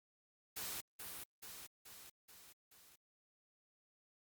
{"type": "noise with echo", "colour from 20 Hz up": "white", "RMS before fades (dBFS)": -44, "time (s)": [0.56, 0.81], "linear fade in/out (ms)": 10, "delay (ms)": 430, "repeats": 5, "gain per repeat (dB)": -4, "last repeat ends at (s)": 2.96, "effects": ["Opus 48 kbps"]}